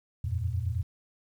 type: tone cluster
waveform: sine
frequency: 84.1 / 93.2 / 116.2 Hz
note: E2 / F#2 / A#2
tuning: +35 / +13 / -5 cents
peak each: -31 / -33 / -32 dBFS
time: 0.24-0.83 s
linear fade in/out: 5 ms
effects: 10-bit